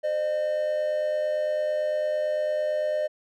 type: tone pair together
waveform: triangle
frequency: 519.1 / 608 Hz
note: C5 / D#5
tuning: -14 / -40 cents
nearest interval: minor third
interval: 274 cents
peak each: -31 / -22 dBFS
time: 0.03-3.08 s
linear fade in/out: 20 ms
effects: none